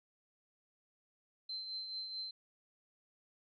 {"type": "tone with tremolo", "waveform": "sine", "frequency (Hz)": 4100, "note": "C8", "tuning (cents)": -36, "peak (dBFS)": -38, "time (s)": [1.49, 2.31], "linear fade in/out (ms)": 5, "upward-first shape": "triangle", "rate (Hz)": 4.6, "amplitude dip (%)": 50, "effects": []}